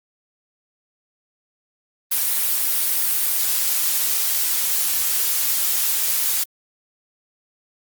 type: noise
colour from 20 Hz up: blue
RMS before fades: -20 dBFS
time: 2.11-6.44 s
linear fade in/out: 10 ms
effects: Opus 32 kbps